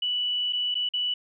sine tone with dropouts, 2959 Hz, F#7, 1 cent flat, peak -24 dBFS, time 0.02-1.14 s, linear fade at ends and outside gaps 5 ms, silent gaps 0.526-0.531 / 0.744-0.752 / 0.89-0.936 s, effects none

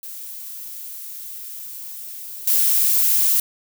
violet noise with level steps, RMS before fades -34 / -17 dBFS, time 0.03-3.4 s, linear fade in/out 2 ms, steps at 2.47 s, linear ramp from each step 5 ms, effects none

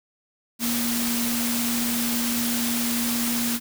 sine tone in noise, 236.7 Hz, A#3, 27 cents sharp, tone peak -25 dBFS, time 0.59-3.6 s, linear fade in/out 50 ms, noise white, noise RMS -27 dBFS, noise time 0.59-3.6 s, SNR -1 dB, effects none

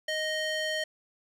square tone with band-pass filter, 622.3 Hz, D#5, in tune, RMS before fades -31 dBFS, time 0.08-0.84 s, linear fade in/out 5 ms, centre 2700 Hz, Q 0.87, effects none

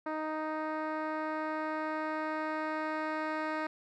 10% pulse tone with low-pass filter sweep, 311.1 Hz, D#4, in tune, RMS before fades -35 dBFS, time 0.06-3.67 s, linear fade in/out 5 ms, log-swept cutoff 1300 to 2400 Hz, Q 0.78, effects none

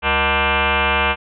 sine tone with frequency modulation, 747 Hz, F#5, 16 cents sharp, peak -14 dBFS, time 0.02-1.16 s, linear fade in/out 50 ms, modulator 273 Hz, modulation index 7.9, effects none

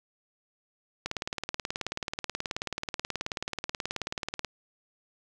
click train, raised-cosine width 0.2 ms, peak -14 dBFS, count 64, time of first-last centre 1.06-4.447 s, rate 18.6 Hz, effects none

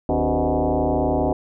sine tone with frequency modulation, 182.5 Hz, F#3, 24 cents flat, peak -17 dBFS, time 0.09-1.33 s, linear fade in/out 2 ms, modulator 111 Hz, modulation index 5.6, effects none

